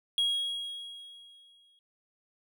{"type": "tone with exponential decay", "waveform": "triangle", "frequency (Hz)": 3299, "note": "G#7", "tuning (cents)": -12, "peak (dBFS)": -22, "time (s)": [0.18, 1.79], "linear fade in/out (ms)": 1, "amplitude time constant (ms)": 350, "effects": []}